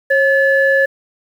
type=tone pair together; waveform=sine; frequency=543 / 1723.9 Hz; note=C#5 / A6; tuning=-36 / -36 cents; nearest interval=octave + minor sixth; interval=2000 cents; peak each=-12 dBFS; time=0.1-0.86 s; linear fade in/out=10 ms; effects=tanh soft clip ceiling -2 dBFS + 7-bit